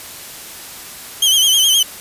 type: tone with vibrato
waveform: sawtooth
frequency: 3136 Hz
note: G7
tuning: in tune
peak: -7 dBFS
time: 1.22-1.83 s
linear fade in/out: 5 ms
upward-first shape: sine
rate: 9.6 Hz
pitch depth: 74 cents each way
effects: white hiss -33 dBFS RMS until 2 s + resampled to 32000 Hz